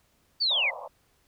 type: linear sweep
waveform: sine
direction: down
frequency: 4699 to 1929 Hz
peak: -22 dBFS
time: 0.4-0.71 s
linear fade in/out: 20 ms
type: band-pass noise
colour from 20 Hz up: pink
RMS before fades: -39 dBFS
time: 0.5-0.88 s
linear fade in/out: 10 ms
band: 520 to 1100 Hz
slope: 96 dB/octave
effects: pink hiss -67 dBFS RMS until 1.27 s